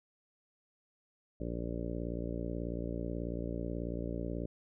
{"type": "harmonic tone", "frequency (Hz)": 58.3, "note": "A#1", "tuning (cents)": 1, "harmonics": [1, 2, 3, 4, 5, 6, 7, 8, 9, 10], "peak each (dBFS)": [-40, -44, -42, -46, -42, -47, -46, -49, -48, -47], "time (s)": [1.4, 4.46], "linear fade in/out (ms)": 5, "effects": []}